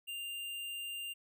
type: tone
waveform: square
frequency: 2794 Hz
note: F7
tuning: in tune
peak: -40 dBFS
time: 0.07-1.14 s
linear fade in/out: 20 ms
effects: none